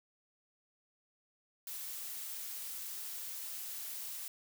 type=noise; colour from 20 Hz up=blue; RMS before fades=-43 dBFS; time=1.67-4.28 s; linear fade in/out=2 ms; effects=none